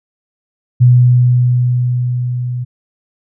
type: tone with level ramp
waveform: sine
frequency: 123.7 Hz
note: B2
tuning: 3 cents sharp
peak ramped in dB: -3 to -17 dBFS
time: 0.8-2.65 s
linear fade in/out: 20 ms
effects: none